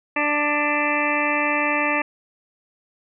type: harmonic tone with a mistuned harmonic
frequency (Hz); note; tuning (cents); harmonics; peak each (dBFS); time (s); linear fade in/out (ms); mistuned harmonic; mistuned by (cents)
294.9; D4; +7; 1 / 2 / 3 / 4 / 6 / 7 / 8 / 9; -27 / -27 / -27 / -27 / -27 / -27 / -27 / -27; 0.16-2.02; 5; 7; -21
effects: none